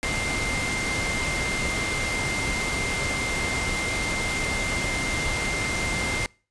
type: tone in noise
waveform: sine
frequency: 2098 Hz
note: C7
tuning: 4 cents sharp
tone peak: -28 dBFS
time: 0.03-6.26 s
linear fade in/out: 0 ms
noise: pink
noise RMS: -28 dBFS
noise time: 0.03-6.26 s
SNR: -3 dB
effects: noise-tail reverb RT60 0.4 s tail -26 dB re dry + resampled to 22050 Hz